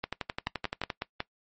two click trains, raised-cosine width 0.3 ms, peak -14 / -15 dBFS, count 5 / 11, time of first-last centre 0.47-1.204 / 0.04-0.902 s, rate 5.45 / 11.6 Hz, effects noise-tail reverb RT60 0.1 s tail -20 dB re dry + MP3 32 kbps

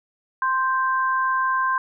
sine tone pair together, 1046 / 1567.2 Hz, C6 / G6, -1 / -1 cents, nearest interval perfect fifth, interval 700 cents, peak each -20 / -24 dBFS, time 0.42-1.78 s, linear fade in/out 2 ms, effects none

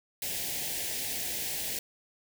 white band-stop noise, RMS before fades -34 dBFS, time 0.22-1.79 s, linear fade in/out 2 ms, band 850 to 1700 Hz, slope 48 dB/octave, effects none

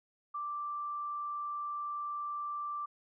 sine tone, 1174.7 Hz, D6, in tune, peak -35 dBFS, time 0.34-2.86 s, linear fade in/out 10 ms, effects none

